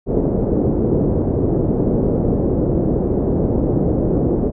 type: low-pass noise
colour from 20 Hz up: white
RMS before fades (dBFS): -17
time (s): 0.06-4.52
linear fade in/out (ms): 50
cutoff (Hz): 450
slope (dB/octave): 24
effects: none